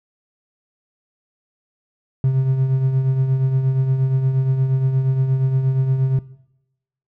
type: tone with tremolo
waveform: triangle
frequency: 132.3 Hz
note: C3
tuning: 20 cents sharp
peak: -9 dBFS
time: 2.24-6.19 s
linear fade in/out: 2 ms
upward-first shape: triangle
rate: 8.5 Hz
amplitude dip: 60%
effects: noise-tail reverb RT60 0.9 s tail -21 dB re dry + tanh soft clip ceiling -7 dBFS